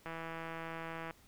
click train, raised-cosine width 0.5 ms, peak -28 dBFS, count 173, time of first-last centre 0.06-1.109 s, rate 164 Hz, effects pink hiss -64 dBFS RMS until 1.27 s

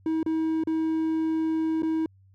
triangle tone with dropouts, 319.9 Hz, D#4, 48 cents sharp, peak -21 dBFS, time 0.06-2.06 s, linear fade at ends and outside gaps 2 ms, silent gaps 0.23-0.262 / 0.637-0.672 / 1.822-1.831 s, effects added 96 Hz sine -54 dBFS peak until 2.34 s

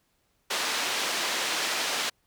white band-pass noise, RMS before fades -29 dBFS, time 0.5-2.1 s, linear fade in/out 10 ms, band 340 to 4700 Hz, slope 12 dB/octave, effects pink hiss -71 dBFS RMS until 2.26 s

